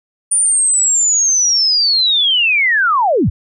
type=linear sweep; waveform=sine; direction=down; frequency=9397 to 49.44 Hz; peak=-10 dBFS; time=0.31-3.3 s; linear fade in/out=10 ms; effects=none